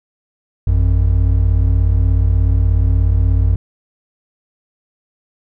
triangle tone pair together, 53.75 / 90.4 Hz, A1 / F#2, -40 / -40 cents, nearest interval major sixth, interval 900 cents, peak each -11 dBFS, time 0.67-3.56 s, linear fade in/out 5 ms, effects none

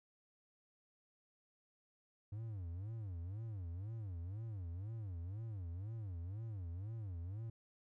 triangle tone with vibrato, 98 Hz, G2, in tune, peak -40 dBFS, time 2.32-7.5 s, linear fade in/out 5 ms, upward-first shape sine, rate 2 Hz, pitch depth 270 cents each way, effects none

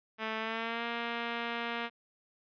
5% pulse tone with pitch glide, 220 to 234.4 Hz, A3 to A#3, 0 to +10 cents, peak -22 dBFS, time 0.18-1.9 s, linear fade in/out 50 ms, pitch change +110 cents, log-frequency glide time 0.38-0.84 s, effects resampled to 11025 Hz

